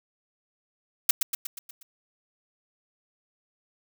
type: noise with echo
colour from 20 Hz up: blue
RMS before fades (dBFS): -18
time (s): 1.09-1.11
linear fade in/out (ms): 5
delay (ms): 120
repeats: 6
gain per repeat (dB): -5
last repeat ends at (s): 1.83
effects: none